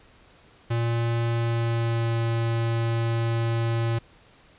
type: tone with pitch glide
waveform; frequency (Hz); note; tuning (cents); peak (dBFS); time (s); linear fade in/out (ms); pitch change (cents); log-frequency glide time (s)
square; 116.7 to 115.43; A#2 to A#2; +2 to -17; -23; 0.7-3.99; 10; -19; 1.27-2.17
effects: pink hiss -55 dBFS RMS until 4.58 s + resampled to 8000 Hz